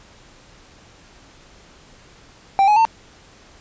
triangle tone with pitch steps, 784 / 840.3 / 900.6 Hz, G5 / G#5 / A5, 0 / +20 / +40 cents, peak -9 dBFS, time 2.59-2.851 s, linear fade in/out 0 ms, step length 87 ms, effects pink hiss -48 dBFS RMS until 3.6 s + resampled to 16000 Hz

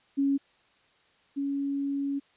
sine tone pair in turn, 277.2 / 279.3 Hz, C#4 / C#4, 0 / +13 cents, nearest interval unison, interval 13 cents, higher second, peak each -22 / -27 dBFS, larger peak first, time 0.17-0.38 / 1.36-2.2 s, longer second, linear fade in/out 20 ms, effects white hiss -64 dBFS RMS until 2.36 s + resampled to 8000 Hz

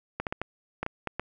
clicks, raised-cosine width 0.5 ms, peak -15 dBFS, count 8, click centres 0.2 / 0.268 / 0.325 / 0.416 / 0.83 / 0.864 / 1.073 / 1.196 s, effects none

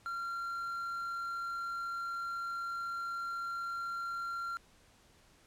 triangle tone with quantisation, 1377 Hz, F6, 25 cents flat, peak -34 dBFS, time 0.06-4.57 s, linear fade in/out 0 ms, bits 9, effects pink hiss -64 dBFS RMS until 5.46 s + low-pass 10000 Hz 12 dB/octave

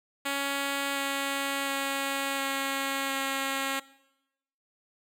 5% pulse tone with pitch steps, 278.7 / 276.9 / 275.2 / 273.4 / 271.7 Hz, C#4 / C#4 / C#4 / C#4 / C#4, +9 / -2 / -12 / -24 / -35 cents, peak -17 dBFS, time 0.25-3.8 s, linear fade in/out 10 ms, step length 710 ms, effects noise-tail reverb RT60 0.9 s tail -20 dB re dry

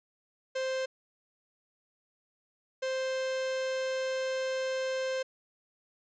45% pulse tone bursts at uneven times, 523.3 Hz, C5, in tune, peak -30 dBFS, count 2, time 0.55-0.86 / 2.82-5.23 s, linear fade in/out 10 ms, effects resampled to 16000 Hz

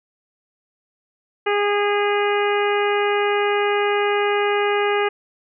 harmonic tone, 410 Hz, G#4, 22 cents flat, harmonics 1 / 2 / 3 / 4 / 5 / 6 / 7, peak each -19 / -24 / -26 / -28 / -28 / -30 / -32 dBFS, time 1.46-5.09 s, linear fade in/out 10 ms, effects none

